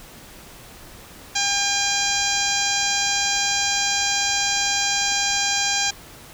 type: harmonic tone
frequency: 804 Hz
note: G5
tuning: 44 cents sharp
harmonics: 1 / 2 / 3 / 4 / 5 / 6 / 7 / 8 / 9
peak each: -28 / -28 / -28 / -28 / -28 / -28 / -28 / -28 / -28 dBFS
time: 1.35-5.91 s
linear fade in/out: 10 ms
effects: pink hiss -43 dBFS RMS until 6.33 s